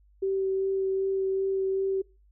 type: tone with vibrato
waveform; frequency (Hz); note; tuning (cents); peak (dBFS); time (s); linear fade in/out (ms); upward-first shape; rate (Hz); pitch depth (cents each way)
sine; 385.2; G4; -30; -24; 0.22-2.02; 10; sine; 2.6; 10
effects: noise-tail reverb RT60 0.3 s tail -23 dB re dry + added 50 Hz sine -57 dBFS peak until 2.31 s